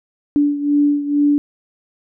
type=beating tone pair; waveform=sine; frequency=289.6 / 291.8 Hz; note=D4 / D4; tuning=-24 / -11 cents; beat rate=2.2 Hz; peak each=-14 / -19 dBFS; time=0.36-1.38 s; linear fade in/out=0 ms; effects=none